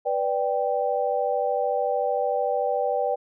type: chord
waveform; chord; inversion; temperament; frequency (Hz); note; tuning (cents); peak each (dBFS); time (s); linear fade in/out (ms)
sine; G major; first; equal; 493.9 / 587.3 / 784; B4 / D5 / G5; 0 / 0 / 0; -26; 0.05-3.16; 20
effects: none